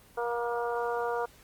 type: harmonic tone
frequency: 237.3 Hz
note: A#3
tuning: 31 cents sharp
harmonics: 2 / 3 / 4 / 5 / 6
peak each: -31 / -35 / -35 / -39 / -39 dBFS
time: 0.17-1.26 s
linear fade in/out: 10 ms
effects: pink hiss -57 dBFS RMS until 1.43 s + Opus 24 kbps